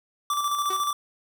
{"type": "tone with tremolo", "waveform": "square", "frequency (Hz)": 1167, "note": "D6", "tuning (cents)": -11, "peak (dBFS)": -23, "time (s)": [0.3, 0.93], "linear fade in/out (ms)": 2, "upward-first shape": "square", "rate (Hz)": 14, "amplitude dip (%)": 40}
{"type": "tone with exponential decay", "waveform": "sawtooth", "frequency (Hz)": 376.6, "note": "F#4", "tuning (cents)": 31, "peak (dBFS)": -26, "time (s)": [0.7, 0.88], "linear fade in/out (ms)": 5, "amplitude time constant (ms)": 37}
{"effects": []}